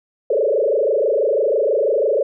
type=tone with frequency modulation; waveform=sine; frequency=501 Hz; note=B4; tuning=25 cents sharp; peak=-14 dBFS; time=0.3-2.23 s; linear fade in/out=5 ms; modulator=26.1 Hz; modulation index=3.4; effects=none